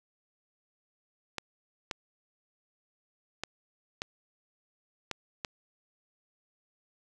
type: clicks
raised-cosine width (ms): 0.2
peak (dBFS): -16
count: 6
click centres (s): 1.383 / 1.912 / 3.436 / 4.019 / 5.113 / 5.448
effects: none